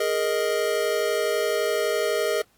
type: chord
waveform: square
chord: Ab suspended second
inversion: none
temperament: just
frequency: 415.3 / 467.2 / 623 Hz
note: Ab4 / Bb4 / Eb5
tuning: 0 / +4 / +2 cents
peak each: -27 dBFS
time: 0-2.42 s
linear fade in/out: 5 ms
effects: pink hiss -63 dBFS RMS until 2.57 s + AAC 64 kbps